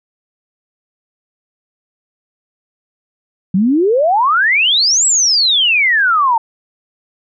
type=exponential two-way sweep; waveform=sine; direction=up then down; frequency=177.6 to 7902 to 882 Hz; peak=-9 dBFS; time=3.54-6.38 s; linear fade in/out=5 ms; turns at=5.06 s; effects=none